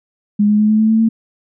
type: tone with pitch steps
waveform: sine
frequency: 206.9 / 209.8 / 212.7 / 215.7 / 218.7 / 221.7 / 224.8 Hz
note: G#3 / G#3 / G#3 / A3 / A3 / A3 / A3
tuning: -6 / +18 / +42 / -34 / -10 / +13 / +37 cents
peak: -9 dBFS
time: 0.39-1.09 s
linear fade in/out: 10 ms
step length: 100 ms
effects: none